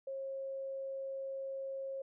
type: tone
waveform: sine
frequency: 540 Hz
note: C#5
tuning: 45 cents flat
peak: -38 dBFS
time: 0.07-2.02 s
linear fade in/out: 5 ms
effects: none